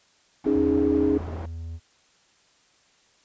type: low-pass noise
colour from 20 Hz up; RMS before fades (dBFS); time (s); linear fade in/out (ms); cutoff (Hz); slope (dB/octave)
white; -38; 0.44-1.46; 5; 570; 12
type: chord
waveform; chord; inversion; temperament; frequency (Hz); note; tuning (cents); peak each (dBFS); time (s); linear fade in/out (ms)
sine; C# suspended second; none; equal; 277.2 / 311.1 / 415.3; C#4 / D#4 / G#4; 0 / 0 / 0; -23 / -23 / -23; 0.46-1.18; 5
type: tone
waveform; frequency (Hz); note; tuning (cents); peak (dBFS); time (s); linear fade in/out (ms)
triangle; 82.41; E2; 0; -30; 0.53-1.8; 50
effects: white hiss -61 dBFS RMS until 3.24 s + resampled to 16000 Hz